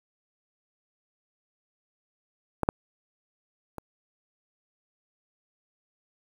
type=clicks; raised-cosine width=1 ms; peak=-11 / -6 / -22 dBFS; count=3; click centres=2.633 / 2.689 / 3.783 s; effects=7-bit